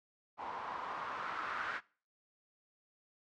blue noise with low-pass filter sweep, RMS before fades -41 dBFS, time 0.37-1.81 s, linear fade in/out 50 ms, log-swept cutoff 890 to 1500 Hz, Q 3.4, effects noise-tail reverb RT60 0.4 s tail -22 dB re dry + low-pass 5000 Hz 12 dB/octave

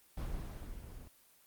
brown noise with level ramp, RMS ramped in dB -38 to -50 dBFS, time 0.17-1.08 s, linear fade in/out 5 ms, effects white hiss -65 dBFS RMS until 1.46 s + Opus 24 kbps

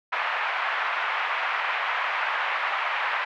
pink band-pass noise, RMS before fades -27 dBFS, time 0.12-3.25 s, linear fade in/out 10 ms, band 840 to 2500 Hz, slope 24 dB/octave, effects none

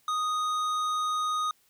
sine tone with tanh clipping, 1243 Hz, D#6, 2 cents flat, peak -28 dBFS, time 0.08-1.51 s, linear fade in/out 2 ms, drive 13 dB, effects white hiss -66 dBFS RMS until 1.69 s

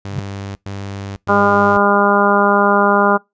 sawtooth tone bursts, 99 Hz, G2, 18 cents sharp, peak -21 dBFS, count 3, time 0.05-1.77 s, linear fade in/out 0 ms, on 500 ms, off 110 ms
sine tone with exponential growth, 137.2 Hz, C#3, 17 cents flat, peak -14 dBFS, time 0.06-0.19 s, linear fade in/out 0 ms, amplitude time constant 28 ms
harmonic tone, 202.3 Hz, G#3, 45 cents flat, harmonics 1 / 2 / 3 / 4 / 5 / 6 / 7, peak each -18 / -18 / -18 / -18 / -18 / -18 / -18 dBFS, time 1.28-3.18 s, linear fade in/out 20 ms
effects noise-tail reverb RT60 0.2 s tail -25 dB re dry + resampled to 16000 Hz

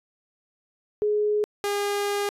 sine / sawtooth tone pair in turn, 419.6 / 406.5 Hz, G#4 / G#4, +18 / -37 cents, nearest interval minor second, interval 55 cents, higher first, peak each -20 dBFS, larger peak neither, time 1.02-1.44 / 1.64-2.29 s, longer second, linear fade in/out 0 ms, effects resampled to 32000 Hz

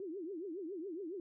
sine tone with vibrato, 356.3 Hz, F4, 35 cents sharp, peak -40 dBFS, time 0-1.2 s, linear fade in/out 2 ms, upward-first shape triangle, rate 7.2 Hz, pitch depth 290 cents each way, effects none

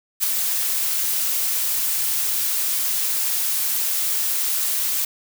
blue noise with ADSR envelope, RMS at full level -18 dBFS, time 0.2-5.05 s, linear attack 35 ms, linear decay 6 ms, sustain -4 dB, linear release 5 ms, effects none

